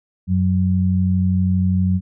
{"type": "tone pair together", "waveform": "sine", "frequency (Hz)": [92.5, 185], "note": ["F#2", "F#3"], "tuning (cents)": [0, 0], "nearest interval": "octave", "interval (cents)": 1200, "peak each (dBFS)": -17, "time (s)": [0.27, 2.01], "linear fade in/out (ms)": 50, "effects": []}